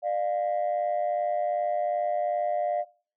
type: tone pair together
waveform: sine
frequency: 600.4 / 703 Hz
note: D5 / F5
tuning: +38 / +11 cents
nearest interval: minor third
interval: 273 cents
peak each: -26 dBFS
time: 0.02-2.85 s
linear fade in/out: 50 ms
effects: noise-tail reverb RT60 0.4 s tail -19 dB re dry + tanh soft clip ceiling -20 dBFS